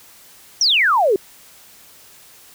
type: exponential sweep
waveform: sine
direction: down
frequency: 5900 to 362.9 Hz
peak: -12 dBFS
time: 0.61-1.16 s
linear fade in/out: 2 ms
effects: white hiss -46 dBFS RMS until 2.54 s